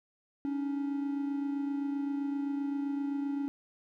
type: tone pair together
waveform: triangle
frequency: 280 / 307.7 Hz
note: C#4 / D#4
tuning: +18 / -19 cents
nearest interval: major second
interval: 163 cents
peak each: -29 / -39 dBFS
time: 0.45-3.48 s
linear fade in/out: 0 ms
effects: none